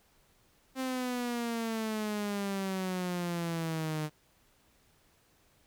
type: exponential sweep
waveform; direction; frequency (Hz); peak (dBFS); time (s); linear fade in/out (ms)
sawtooth; down; 263.6 to 151.7; -28; 0.75-4.1; 50
effects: pink hiss -67 dBFS RMS until 5.66 s